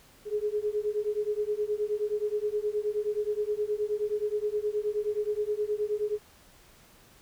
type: beating tone pair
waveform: sine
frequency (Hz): 415.3 / 424.8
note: G#4 / G#4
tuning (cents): 0 / +39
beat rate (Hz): 9.5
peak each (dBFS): -30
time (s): 0.25-6.19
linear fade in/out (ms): 50
effects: pink hiss -57 dBFS RMS until 7.21 s